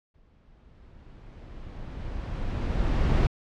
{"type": "noise with exponential growth", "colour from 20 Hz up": "brown", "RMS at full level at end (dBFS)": -20, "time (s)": [0.14, 3.27], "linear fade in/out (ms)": 5, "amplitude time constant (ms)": 680, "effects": ["low-pass 4000 Hz 12 dB/octave"]}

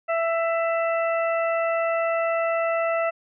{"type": "harmonic tone", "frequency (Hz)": 664, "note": "E5", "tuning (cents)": 12, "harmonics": [1, 2, 3, 4], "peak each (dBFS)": [-22, -28, -32, -34], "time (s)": [0.08, 3.11], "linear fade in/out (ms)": 20, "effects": []}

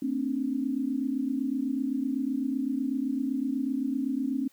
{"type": "tone cluster", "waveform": "sine", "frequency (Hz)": [228.3, 265.6, 293.5], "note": ["A#3", "C4", "D4"], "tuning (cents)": [-36, 26, -1], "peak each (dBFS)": [-34, -28, -33], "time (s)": [0.02, 4.48], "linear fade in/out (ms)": 5, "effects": ["white hiss -63 dBFS RMS until 4.52 s"]}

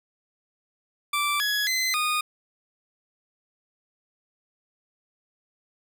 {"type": "tone with pitch steps", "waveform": "20% pulse", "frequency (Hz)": [1169, 1679, 2045, 1232], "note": ["D6", "G#6", "C7", "D#6"], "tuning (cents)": [-8, 18, -40, -17], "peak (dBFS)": -18, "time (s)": [1.13, 2.21], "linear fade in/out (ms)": 5, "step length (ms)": 270, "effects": []}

